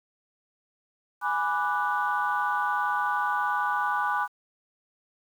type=chord; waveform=sine; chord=G# half-diminished seventh; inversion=none; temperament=equal; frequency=830.6 / 987.8 / 1174.7 / 1480 Hz; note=G#5 / B5 / D6 / F#6; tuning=0 / 0 / 0 / 0 cents; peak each=-29 dBFS; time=1.21-4.28 s; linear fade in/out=50 ms; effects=tanh soft clip ceiling -15 dBFS + 9-bit